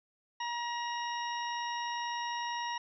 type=harmonic tone with a mistuned harmonic; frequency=951 Hz; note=A#5; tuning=34 cents sharp; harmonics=1 / 2 / 3 / 4 / 6; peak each=-35 / -41 / -44 / -47 / -46 dBFS; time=0.4-2.78 s; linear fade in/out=5 ms; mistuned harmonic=6; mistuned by=-34 cents; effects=none